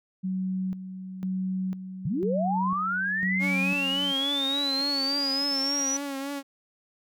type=tone with tremolo; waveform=sine; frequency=187.2 Hz; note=F#3; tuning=20 cents sharp; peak=-26 dBFS; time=0.23-4.13 s; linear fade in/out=20 ms; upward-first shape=square; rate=1 Hz; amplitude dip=65%
type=linear sweep; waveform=sine; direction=up; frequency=116.54 to 5920 Hz; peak=-25 dBFS; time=2.05-5.97 s; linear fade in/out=5 ms
type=tone with vibrato; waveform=sawtooth; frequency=277.2 Hz; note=C#4; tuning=in tune; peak=-27 dBFS; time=3.39-6.43 s; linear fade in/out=50 ms; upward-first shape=triangle; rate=3.5 Hz; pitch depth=56 cents each way
effects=none